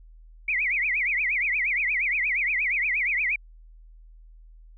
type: tone with vibrato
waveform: sine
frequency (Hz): 2217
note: C#7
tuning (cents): 0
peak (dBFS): -22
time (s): 0.48-3.36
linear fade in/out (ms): 5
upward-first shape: triangle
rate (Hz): 8.5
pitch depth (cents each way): 270
effects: added 40 Hz sine -46 dBFS peak until 4.77 s